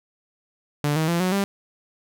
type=tone with pitch steps; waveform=sawtooth; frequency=146.83 / 158.28 / 170.62 / 183.93 / 198.27 Hz; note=D3 / D#3 / F3 / F#3 / G3; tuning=0 / +30 / -40 / -10 / +20 cents; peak=-16 dBFS; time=0.84-1.44 s; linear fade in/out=0 ms; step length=120 ms; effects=none